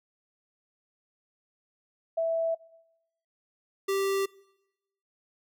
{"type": "tone pair in turn", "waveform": ["sine", "square"], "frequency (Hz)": [658, 391.2], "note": ["E5", "G4"], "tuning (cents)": [-3, -4], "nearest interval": "major sixth", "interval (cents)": 901, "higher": "first", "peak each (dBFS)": [-24, -26], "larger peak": "first", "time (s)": [[2.17, 2.55], [3.88, 4.26]], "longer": "neither", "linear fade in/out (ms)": 10, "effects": ["noise-tail reverb RT60 0.9 s tail -23 dB re dry"]}